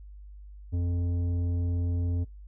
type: tone with tanh clipping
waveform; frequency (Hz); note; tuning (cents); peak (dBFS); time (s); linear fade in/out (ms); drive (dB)
sine; 87.31; F2; 0; -27; 0.72-2.25; 20; 10
effects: noise-tail reverb RT60 0.2 s tail -23 dB re dry + added 50 Hz sine -43 dBFS peak until 2.47 s